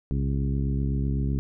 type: harmonic tone with a mistuned harmonic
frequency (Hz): 67.9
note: C#2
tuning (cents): -35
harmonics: 1 / 2 / 3 / 4 / 5 / 6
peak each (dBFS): -26 / -27 / -32 / -34 / -41 / -42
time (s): 0.11-1.39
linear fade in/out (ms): 0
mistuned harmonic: 1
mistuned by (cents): -110
effects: none